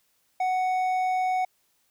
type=tone with hard clipping; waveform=triangle; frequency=742 Hz; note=F#5; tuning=5 cents sharp; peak=-24 dBFS; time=0.4-1.45 s; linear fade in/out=5 ms; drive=9 dB; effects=white hiss -69 dBFS RMS until 1.9 s